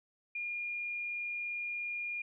sine tone, 2419 Hz, D#7, 49 cents flat, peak -35 dBFS, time 0.35-2.22 s, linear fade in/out 5 ms, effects none

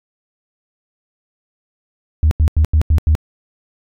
sine tone bursts, 77.3 Hz, D#2, 11 cents flat, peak -7 dBFS, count 6, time 2.23-3.151 s, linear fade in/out 0 ms, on 81 ms, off 87 ms, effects tanh soft clip ceiling -6 dBFS

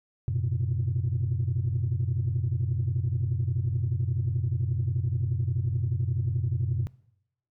sine tone cluster, 92.5 / 117.5 / 129 Hz, F#2 / A#2 / C3, 0 / +14 / -24 cents, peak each -28 dBFS, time 0.28-6.87 s, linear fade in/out 0 ms, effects noise-tail reverb RT60 0.8 s tail -22 dB re dry + tanh soft clip ceiling -19 dBFS

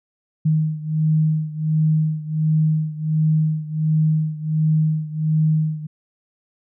sine beating tone pair, 155.56 / 156.96 Hz, D#3 / D#3, 0 / +15 cents, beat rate 1.4 Hz, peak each -18 / -21 dBFS, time 0.45-5.87 s, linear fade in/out 10 ms, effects none

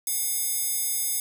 square tone with high-pass filter, 719 Hz, F#5, 50 cents flat, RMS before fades -27 dBFS, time 0.07-1.2 s, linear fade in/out 2 ms, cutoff 9300 Hz, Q 1.2, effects none

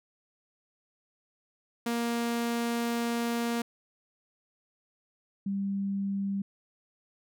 sawtooth / sine tone pair in turn, 234.8 / 197.44 Hz, A#3 / G3, +13 / +13 cents, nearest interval minor third, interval 300 cents, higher first, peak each -24 / -28 dBFS, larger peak first, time 1.86-3.62 / 5.46-6.42 s, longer first, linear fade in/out 5 ms, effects none

